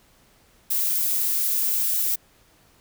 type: noise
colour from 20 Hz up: violet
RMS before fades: -23 dBFS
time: 0.7-2.16 s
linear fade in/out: 10 ms
effects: pink hiss -58 dBFS RMS until 2.8 s